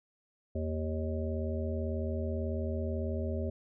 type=harmonic tone with a mistuned harmonic; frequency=78.2 Hz; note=D#2; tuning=9 cents sharp; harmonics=1 / 3 / 5 / 7 / 8; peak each=-33 / -38 / -40 / -41 / -42 dBFS; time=0.55-3.5 s; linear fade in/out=5 ms; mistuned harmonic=1; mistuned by=+100 cents; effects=none